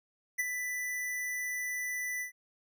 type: tone with ADSR envelope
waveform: square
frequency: 1986 Hz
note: B6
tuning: 9 cents sharp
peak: -27 dBFS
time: 0.38-2.32 s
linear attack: 18 ms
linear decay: 26 ms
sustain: -7 dB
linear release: 110 ms
effects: none